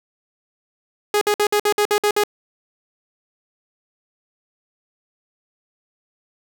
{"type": "tone bursts", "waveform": "sawtooth", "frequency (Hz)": 415.3, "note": "G#4", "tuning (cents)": 0, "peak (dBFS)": -11, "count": 9, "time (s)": [1.14, 2.237], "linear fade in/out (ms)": 2, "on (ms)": 73, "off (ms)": 55, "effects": []}